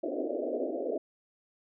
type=band-pass noise; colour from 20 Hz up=white; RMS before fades=-33 dBFS; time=0.03-0.98 s; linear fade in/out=5 ms; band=250 to 660 Hz; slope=96 dB/octave; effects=none